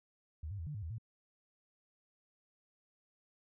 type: tone with pitch steps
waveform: sine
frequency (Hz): 77.4 / 100.9 / 82.3 / 149 / 104.4 / 80.7 / 112.6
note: D#2 / G#2 / E2 / D3 / G#2 / E2 / A2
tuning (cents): -9 / -49 / -2 / +25 / +10 / -36 / +40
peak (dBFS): -39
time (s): 0.43-0.983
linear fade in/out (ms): 5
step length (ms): 79
effects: none